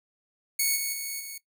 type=tone with level steps; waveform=5% pulse; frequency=2217 Hz; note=C#7; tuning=in tune; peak=-13 / -18 / -22 / -27 dBFS; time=0.59-1.38 s; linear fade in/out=5 ms; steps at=0.75 / 0.92 / 1.19 s; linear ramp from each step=20 ms; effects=noise-tail reverb RT60 0.1 s tail -17 dB re dry